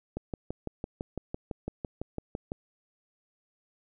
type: click train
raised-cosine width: 2 ms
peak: -20 dBFS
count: 15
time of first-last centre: 0.17-2.519 s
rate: 5.96 Hz
effects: none